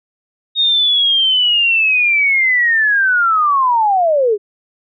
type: linear sweep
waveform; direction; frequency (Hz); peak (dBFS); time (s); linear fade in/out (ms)
sine; down; 3729 to 392; -10; 0.55-4.38; 50
effects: none